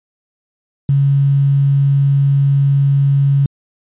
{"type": "tone with quantisation", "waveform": "sine", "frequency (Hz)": 139.3, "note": "C#3", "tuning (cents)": 9, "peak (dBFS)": -9, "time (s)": [0.89, 3.46], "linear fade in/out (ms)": 2, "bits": 6, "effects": ["resampled to 8000 Hz"]}